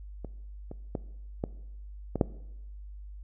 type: clicks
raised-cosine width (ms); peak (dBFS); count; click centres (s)
2; -25 / -26 / -17 / -16 / -16 / -8; 6; 0.247 / 0.714 / 0.952 / 1.439 / 2.157 / 2.212
effects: noise-tail reverb RT60 0.9 s tail -19 dB re dry + added 50 Hz sine -41 dBFS peak until 3.23 s